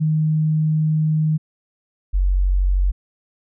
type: tone pair in turn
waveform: sine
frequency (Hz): 155.56 / 46.5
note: D#3 / F#1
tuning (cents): 0 / +9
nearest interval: octave + major sixth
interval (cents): 2091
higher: first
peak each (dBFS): -15 / -14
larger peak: second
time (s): 0-1.38 / 2.13-2.92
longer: first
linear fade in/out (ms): 20
effects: none